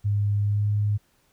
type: tone with pitch glide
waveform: sine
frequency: 102.5 to 103.87 Hz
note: G#2 to G#2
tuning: -22 to +1 cents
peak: -20 dBFS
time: 0.04-0.98 s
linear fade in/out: 20 ms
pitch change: +23 cents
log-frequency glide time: 0.43-0.66 s
effects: pink hiss -65 dBFS RMS until 1.32 s